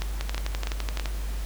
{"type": "two click trains", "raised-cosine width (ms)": 0.2, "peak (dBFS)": [-13, -13], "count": [4, 11], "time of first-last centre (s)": [[0.02, 0.997], [0.21, 1.057]], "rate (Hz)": [3.07, 11.8], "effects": ["added 50 Hz sine -28 dBFS peak until 1.45 s", "pink hiss -43 dBFS RMS until 1.45 s"]}